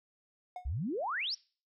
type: tone with exponential decay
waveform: triangle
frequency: 726 Hz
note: F#5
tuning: 33 cents flat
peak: -34 dBFS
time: 0.56-0.71 s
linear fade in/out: 2 ms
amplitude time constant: 32 ms
type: exponential sweep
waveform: sine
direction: up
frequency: 55 to 5780 Hz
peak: -32 dBFS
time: 0.65-1.35 s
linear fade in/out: 10 ms
effects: noise-tail reverb RT60 0.4 s tail -24 dB re dry